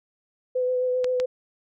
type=tone with vibrato; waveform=sine; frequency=504 Hz; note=B4; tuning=35 cents sharp; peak=-21 dBFS; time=0.55-1.26 s; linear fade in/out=10 ms; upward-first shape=sine; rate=7.6 Hz; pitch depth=16 cents each way
type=clicks; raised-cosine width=0.2 ms; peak=-15 dBFS; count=2; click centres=1.044 / 1.2 s
effects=none